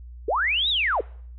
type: linear two-way sweep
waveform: sine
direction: up then down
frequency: 363.8 to 3916 to 363.8 Hz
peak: -20 dBFS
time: 0.28-1.01 s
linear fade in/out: 5 ms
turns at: 0.69 s
effects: noise-tail reverb RT60 0.6 s tail -25 dB re dry + added 60 Hz sine -38 dBFS peak until 1.38 s